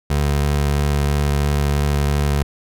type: tone with vibrato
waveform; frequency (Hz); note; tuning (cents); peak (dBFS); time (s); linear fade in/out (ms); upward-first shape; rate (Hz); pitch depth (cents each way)
25% pulse; 72.1; D2; -31; -12; 0.1-2.43; 5; sine; 3; 14
effects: none